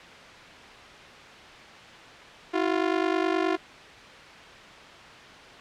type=ring-modulated tone; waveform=sawtooth; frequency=349.3 Hz; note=F4; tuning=in tune; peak=-16 dBFS; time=2.53-3.57 s; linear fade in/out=20 ms; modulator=24.8 Hz; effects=white hiss -45 dBFS RMS until 5.6 s + low-pass 3000 Hz 12 dB/octave